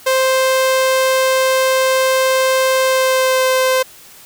sawtooth tone with pitch glide, 523.3 to 518.2 Hz, C5 to C5, 0 to -17 cents, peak -8 dBFS, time 0.06-3.83 s, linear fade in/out 10 ms, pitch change -17 cents, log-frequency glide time 2.84-3.44 s, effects white hiss -41 dBFS RMS until 4.25 s

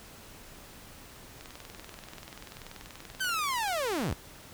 click train, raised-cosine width 0.2 ms, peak -27 dBFS, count 53, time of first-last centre 1.41-3.922 s, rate 20.7 Hz
sawtooth linear sweep, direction down, 1568 to 38.88 Hz, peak -25 dBFS, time 3.2-4.14 s, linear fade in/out 10 ms
effects pink hiss -50 dBFS RMS until 4.53 s

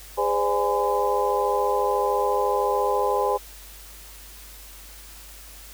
sine tone cluster, 408.4 / 510 / 584 / 828 / 1016 Hz, G#4 / C5 / D5 / G#5 / B5, -29 / -44 / -10 / -5 / +49 cents, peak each -26 / -25 / -30 / -25 / -27 dBFS, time 0.17-3.38 s, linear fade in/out 20 ms, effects added 50 Hz sine -45 dBFS peak until 5.73 s + white hiss -45 dBFS RMS until 5.73 s

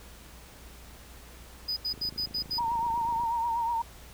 triangle tone bursts, 4978 Hz, D#8, in tune, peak -27 dBFS, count 6, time 1.68-2.592 s, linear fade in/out 10 ms, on 87 ms, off 78 ms
click train, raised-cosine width 3 ms, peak -33 dBFS, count 36, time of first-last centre 1.94-3.236 s, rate 27 Hz
sine tone with vibrato, 930 Hz, A#5, 4 cents flat, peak -26 dBFS, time 2.58-3.82 s, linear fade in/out 5 ms, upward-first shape triangle, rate 8.2 Hz, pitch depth 59 cents each way
effects added 60 Hz sine -50 dBFS peak until 4.13 s + pink hiss -51 dBFS RMS until 4.13 s

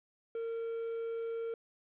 triangle tone, 458.2 Hz, A#4, 30 cents flat, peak -33 dBFS, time 0.35-1.54 s, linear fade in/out 2 ms, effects resampled to 8000 Hz + 11-bit

